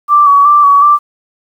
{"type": "tone with vibrato", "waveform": "sine", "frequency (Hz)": 1153, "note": "D6", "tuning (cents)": -32, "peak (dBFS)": -3, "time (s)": [0.08, 0.99], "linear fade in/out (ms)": 50, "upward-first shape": "square", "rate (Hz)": 2.7, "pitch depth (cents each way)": 33, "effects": ["7-bit"]}